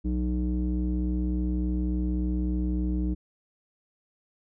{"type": "tone with low-pass filter", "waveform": "square", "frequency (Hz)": 61.74, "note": "B1", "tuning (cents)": 0, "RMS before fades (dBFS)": -27, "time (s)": [0.04, 3.15], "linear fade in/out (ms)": 20, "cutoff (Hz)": 270, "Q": 7.3, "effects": []}